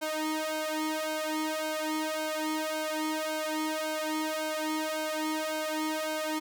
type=tone with flanger; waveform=sawtooth; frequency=311.2 Hz; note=D#4; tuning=in tune; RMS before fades=-32 dBFS; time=0.01-6.4 s; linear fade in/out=20 ms; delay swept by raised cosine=1.3 to 2.3 ms; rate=1.8 Hz; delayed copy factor=+1; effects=none